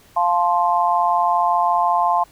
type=chord; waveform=sine; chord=F major; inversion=none; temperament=just; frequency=698.5 / 873.1 / 1047.7 Hz; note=F5 / A5 / C6; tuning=0 / -14 / +2 cents; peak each=-19 dBFS; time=0.16-2.24 s; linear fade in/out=10 ms; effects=pink hiss -51 dBFS RMS until 2.31 s